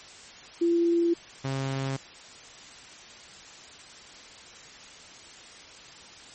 sine / sawtooth tone pair in turn, 340 / 134.93 Hz, F4 / C#3, -46 / -46 cents, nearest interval octave + major third, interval 1600 cents, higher first, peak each -20 / -24 dBFS, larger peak first, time 0.61-1.14 / 1.44-1.97 s, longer neither, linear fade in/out 10 ms, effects white hiss -47 dBFS RMS until 6.34 s + MP3 32 kbps

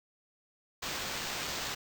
white noise with sample-and-hold, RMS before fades -37 dBFS, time 0.82-1.75 s, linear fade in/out 10 ms, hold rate 11025 Hz, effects none

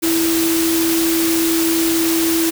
sine tone in noise, 329.6 Hz, E4, in tune, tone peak -15 dBFS, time 0.02-2.51 s, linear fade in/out 20 ms, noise white, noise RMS -21 dBFS, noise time 0.02-2.51 s, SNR +3 dB, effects none

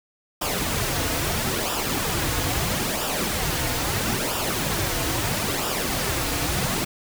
pink noise with flanger, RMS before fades -25 dBFS, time 0.41-6.85 s, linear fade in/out 10 ms, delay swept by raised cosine 0.47 to 5.17 ms, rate 0.76 Hz, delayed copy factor -0.6, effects none

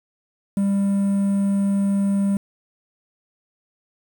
triangle tone with quantisation, 198.5 Hz, G3, 22 cents sharp, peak -15 dBFS, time 0.57-2.37 s, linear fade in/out 2 ms, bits 7, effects none

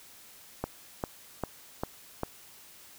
click train, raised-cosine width 1 ms, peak -16 dBFS, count 5, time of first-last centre 0.64-2.234 s, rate 2.51 Hz, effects white hiss -53 dBFS RMS until 2.98 s

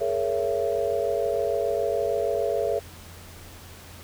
sine chord, A# half-diminished seventh, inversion third, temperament just, 419.5 / 466.2 / 559.4 / 671.3 Hz, G#4 / A#4 / C#5 / E5, +17 / 0 / +16 / +31 cents, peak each -28 dBFS, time 0-2.8 s, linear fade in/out 20 ms, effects added 87 Hz sine -46 dBFS peak until 4.03 s + pink hiss -46 dBFS RMS until 4.03 s

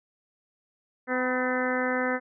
harmonic tone with a mistuned harmonic, 253.9 Hz, B3, 48 cents sharp, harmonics 1 / 2 / 3 / 4 / 5 / 6 / 7 / 8, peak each -30 / -29 / -35 / -37 / -35 / -33 / -33 / -36 dBFS, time 1.07-2.2 s, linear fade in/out 50 ms, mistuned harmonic 4, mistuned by -36 cents, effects none

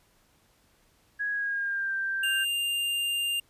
sine tone with pitch glide, 1661.2 to 1575.2 Hz, G#6 to G6, 0 to +8 cents, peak -27 dBFS, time 1.19-2.45 s, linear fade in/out 20 ms, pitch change -92 cents, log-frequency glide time 1.31-1.94 s
square tone, 2800 Hz, F7, 4 cents sharp, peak -27 dBFS, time 2.23-3.4 s, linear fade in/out 5 ms
effects pink hiss -65 dBFS RMS until 3.49 s + resampled to 32000 Hz

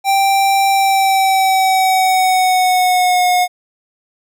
square tone with pitch glide, 784 to 723.1 Hz, G5 to F#5, 0 to -40 cents, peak -11 dBFS, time 0.04-3.48 s, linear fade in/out 50 ms, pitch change -140 cents, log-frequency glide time 0.7-3.26 s, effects none

